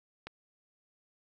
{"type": "click", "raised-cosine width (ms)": 0.3, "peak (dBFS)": -25, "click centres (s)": 0.27, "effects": []}